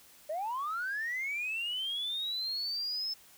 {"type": "linear sweep", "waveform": "sine", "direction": "up", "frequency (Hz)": [585, 5274], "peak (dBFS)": -31, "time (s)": [0.29, 3.14], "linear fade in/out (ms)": 10, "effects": ["tanh soft clip ceiling -29 dBFS", "white hiss -58 dBFS RMS until 3.37 s"]}